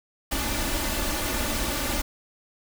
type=noise with comb filter; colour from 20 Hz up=pink; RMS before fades=-27 dBFS; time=0.31-2.02 s; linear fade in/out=10 ms; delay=3.4 ms; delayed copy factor=+0.65; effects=none